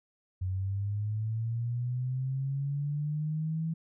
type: linear sweep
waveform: sine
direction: up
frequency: 91.4 to 163.7 Hz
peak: -29 dBFS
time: 0.41-3.74 s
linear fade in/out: 10 ms
effects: none